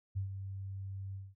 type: tone with ADSR envelope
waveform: sine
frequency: 97 Hz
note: G2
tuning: 18 cents flat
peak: -31 dBFS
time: 0.15-1.35 s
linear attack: 22 ms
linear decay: 110 ms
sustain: -8 dB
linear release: 210 ms
effects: none